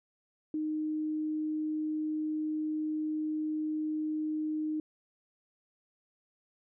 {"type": "tone", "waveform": "sine", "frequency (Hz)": 308.6, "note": "D#4", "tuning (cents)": -14, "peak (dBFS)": -30, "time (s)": [0.54, 4.8], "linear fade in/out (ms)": 2, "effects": []}